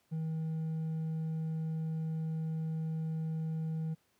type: tone with hard clipping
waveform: sine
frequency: 159.7 Hz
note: D#3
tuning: 45 cents sharp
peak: -33 dBFS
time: 0.11-3.95 s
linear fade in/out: 20 ms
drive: 2 dB
effects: pink hiss -73 dBFS RMS until 4.19 s + high-pass 100 Hz 12 dB/octave